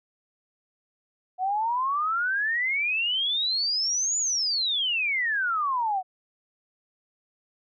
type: exponential two-way sweep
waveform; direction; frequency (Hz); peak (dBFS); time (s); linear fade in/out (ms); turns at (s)
sine; up then down; 725 to 7040 to 725; -23; 1.38-6.03; 50; 4.18
effects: none